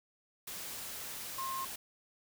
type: tone in noise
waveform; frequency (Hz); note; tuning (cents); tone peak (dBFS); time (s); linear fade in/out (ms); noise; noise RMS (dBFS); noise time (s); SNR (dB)
sine; 1063; C6; +27; -36; 1.38-1.65; 5; white; -43; 0.47-1.76; +4
effects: none